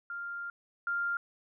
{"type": "tone pair in turn", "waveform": "sine", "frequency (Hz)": [1396.9, 1396.9], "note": ["F6", "F6"], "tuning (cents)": [0, 0], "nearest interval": "unison", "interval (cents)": 0, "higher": "neither", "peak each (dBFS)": [-36, -29], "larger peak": "second", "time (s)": [[0.1, 0.5], [0.87, 1.17]], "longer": "first", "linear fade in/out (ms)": 2, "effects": []}